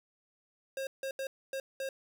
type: tone bursts at uneven times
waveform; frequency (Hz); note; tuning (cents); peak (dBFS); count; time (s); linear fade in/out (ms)
square; 537; C5; +45; -35; 5; 0.77-0.87 / 1.03-1.11 / 1.19-1.27 / 1.53-1.6 / 1.8-1.89; 2
effects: none